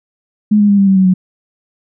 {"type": "tone with pitch steps", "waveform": "sine", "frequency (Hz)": [210.5, 205.9, 201.5, 197.09, 192.81, 188.62, 184.53], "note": ["G#3", "G#3", "G3", "G3", "G3", "F#3", "F#3"], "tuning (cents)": [24, -15, 48, 10, -28, 34, -4], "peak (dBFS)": -6, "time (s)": [0.51, 1.14], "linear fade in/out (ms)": 10, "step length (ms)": 90, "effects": []}